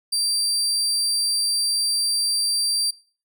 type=tone; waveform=30% pulse; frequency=4699 Hz; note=D8; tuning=in tune; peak=-17 dBFS; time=0.12-2.91 s; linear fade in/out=10 ms; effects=noise-tail reverb RT60 0.4 s tail -20 dB re dry